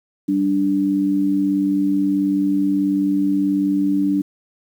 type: tone pair together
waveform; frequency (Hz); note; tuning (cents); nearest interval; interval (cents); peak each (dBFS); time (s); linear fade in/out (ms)
sine; 194.2 / 292.7; G3 / D4; -16 / -6; perfect fifth; 710; -22 / -16; 0.28-4.22; 10
effects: 8-bit